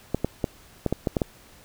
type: clicks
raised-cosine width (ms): 2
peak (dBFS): -9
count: 8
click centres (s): 0.146 / 0.246 / 0.442 / 0.863 / 0.926 / 1.072 / 1.168 / 1.218
effects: pink hiss -52 dBFS RMS until 1.64 s